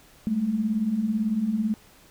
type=beating tone pair; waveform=sine; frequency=201.5 / 219.5 Hz; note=G3 / A3; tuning=+48 / -4 cents; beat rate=18 Hz; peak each=-29 / -23 dBFS; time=0.27-1.74 s; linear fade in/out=0 ms; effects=pink hiss -54 dBFS RMS until 2.1 s